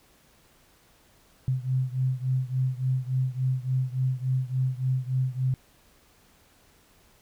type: beating tone pair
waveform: sine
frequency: 128.3 / 131.8 Hz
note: C3 / C3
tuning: -34 / +13 cents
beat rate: 3.5 Hz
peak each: -26 / -28 dBFS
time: 1.48-5.54 s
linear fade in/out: 0 ms
effects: pink hiss -60 dBFS RMS until 7.21 s